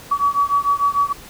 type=beating tone pair; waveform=sine; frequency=1135 / 1141.7 Hz; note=C#6 / D6; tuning=+41 / -49 cents; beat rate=6.7 Hz; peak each=-18 dBFS; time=0.11-1.13 s; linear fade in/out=10 ms; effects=pink hiss -40 dBFS RMS until 1.29 s